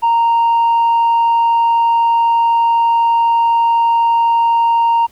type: tone with tanh clipping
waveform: sine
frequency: 928 Hz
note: A#5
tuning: 8 cents flat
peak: -10 dBFS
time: 0.02-5.07 s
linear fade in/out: 20 ms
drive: 1 dB
effects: pink hiss -50 dBFS RMS until 5.11 s